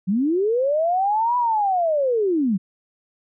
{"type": "linear two-way sweep", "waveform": "sine", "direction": "up then down", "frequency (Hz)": [175.3, 992, 175.3], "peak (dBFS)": -17, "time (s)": [0.07, 2.58], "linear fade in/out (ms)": 20, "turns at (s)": 1.37, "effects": []}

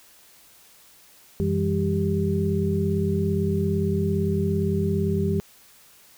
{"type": "tone cluster", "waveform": "sine", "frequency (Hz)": [92.6, 164, 201.6, 393.3], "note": ["F#2", "E3", "G3", "G4"], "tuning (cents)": [2, -9, 49, 6], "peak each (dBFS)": -26, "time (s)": [1.4, 5.4], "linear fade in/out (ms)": 0, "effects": ["white hiss -53 dBFS RMS until 6.17 s"]}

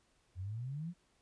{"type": "exponential sweep", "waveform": "sine", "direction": "up", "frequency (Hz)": [86.4, 182], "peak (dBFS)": -38, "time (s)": [0.35, 0.94], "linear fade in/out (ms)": 50, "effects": ["pink hiss -73 dBFS RMS until 1.21 s", "resampled to 22050 Hz"]}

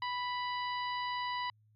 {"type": "harmonic tone with a mistuned harmonic", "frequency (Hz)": 987.8, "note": "B5", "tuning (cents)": 0, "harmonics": [1, 2, 3, 4, 5], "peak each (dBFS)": [-35, -41, -45, -47, -49], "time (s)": [0.02, 1.5], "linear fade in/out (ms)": 2, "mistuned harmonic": 5, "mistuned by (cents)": -37, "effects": ["added 107 Hz sine -64 dBFS peak until 1.75 s"]}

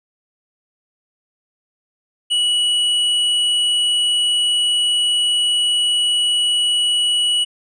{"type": "tone with tanh clipping", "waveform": "triangle", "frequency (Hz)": 2935, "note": "F#7", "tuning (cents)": -15, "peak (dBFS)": -16, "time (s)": [2.3, 7.45], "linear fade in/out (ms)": 20, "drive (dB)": 15, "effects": ["resampled to 22050 Hz"]}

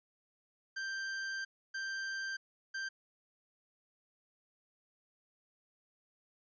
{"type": "tone bursts at uneven times", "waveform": "45% pulse", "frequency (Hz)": 1572, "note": "G6", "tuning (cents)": 4, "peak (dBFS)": -37, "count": 3, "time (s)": [[0.76, 1.45], [1.74, 2.37], [2.74, 2.89]], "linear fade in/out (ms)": 10, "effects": ["resampled to 16000 Hz"]}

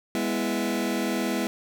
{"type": "chord", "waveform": "sawtooth", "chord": "E major", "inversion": "first", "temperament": "just", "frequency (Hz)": [206, 247.2, 329.6], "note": ["G#3", "B3", "E4"], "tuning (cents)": [-14, 2, 0], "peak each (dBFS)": -25, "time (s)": [0.15, 1.47], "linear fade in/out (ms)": 0, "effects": []}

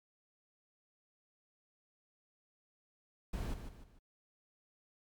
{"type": "noise with echo", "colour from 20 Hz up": "brown", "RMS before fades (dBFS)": -38, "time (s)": [3.33, 3.54], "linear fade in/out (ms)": 5, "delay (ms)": 150, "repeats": 3, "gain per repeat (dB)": -8, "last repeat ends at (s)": 3.99, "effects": ["MP3 96 kbps"]}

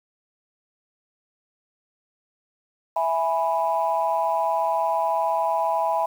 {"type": "chord", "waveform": "sine", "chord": "E major", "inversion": "none", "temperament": "equal", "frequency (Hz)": [659.3, 830.6, 987.8], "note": ["E5", "G#5", "B5"], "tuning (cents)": [0, 0, 0], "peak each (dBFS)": -24, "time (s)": [2.96, 6.06], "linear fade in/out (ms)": 5, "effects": ["tanh soft clip ceiling -11 dBFS", "8-bit"]}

